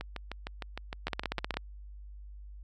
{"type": "two click trains", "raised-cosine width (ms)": 0.3, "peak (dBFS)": [-15, -21], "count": [9, 11], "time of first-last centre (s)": [[1.07, 1.57], [0.01, 1.541]], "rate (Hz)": [16, 6.53], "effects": ["added 50 Hz sine -44 dBFS peak until 2.63 s"]}